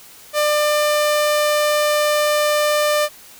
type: tone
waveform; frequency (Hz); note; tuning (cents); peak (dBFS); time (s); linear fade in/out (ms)
sawtooth; 597; D5; +28; -11; 0.33-3.09; 50
effects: white hiss -43 dBFS RMS until 3.39 s